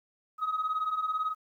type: beating tone pair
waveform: sine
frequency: 1251 / 1269 Hz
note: D#6 / D#6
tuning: +9 / +34 cents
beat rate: 18 Hz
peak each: -32 / -28 dBFS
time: 0.38-1.35 s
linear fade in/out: 50 ms
effects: tanh soft clip ceiling -24 dBFS + 11-bit